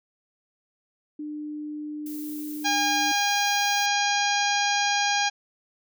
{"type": "tone", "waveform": "sine", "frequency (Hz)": 300, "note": "D4", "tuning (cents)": 37, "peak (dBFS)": -31, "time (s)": [1.19, 3.12], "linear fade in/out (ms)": 5}
{"type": "noise", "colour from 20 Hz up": "violet", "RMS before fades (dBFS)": -41, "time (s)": [2.06, 3.86], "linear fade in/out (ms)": 2}
{"type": "harmonic tone", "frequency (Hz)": 813, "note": "G#5", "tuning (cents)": -37, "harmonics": [1, 2, 3, 4, 5, 6, 7, 8], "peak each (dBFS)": [-25, -28, -30, -31, -32, -33, -33, -34], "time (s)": [2.64, 5.3], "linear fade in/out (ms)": 20}
{"effects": []}